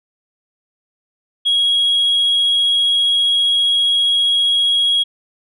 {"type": "tone with amplitude modulation", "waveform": "sine", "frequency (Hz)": 3305, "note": "G#7", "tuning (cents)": -9, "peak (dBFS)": -9, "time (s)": [1.45, 5.04], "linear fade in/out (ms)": 20, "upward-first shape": "sine", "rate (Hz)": 184, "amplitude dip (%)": 25, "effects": ["tanh soft clip ceiling -10 dBFS"]}